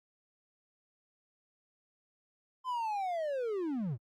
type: linear sweep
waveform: triangle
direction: down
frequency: 1039 to 101 Hz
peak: -30 dBFS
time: 2.64-3.98 s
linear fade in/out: 50 ms
effects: Opus 48 kbps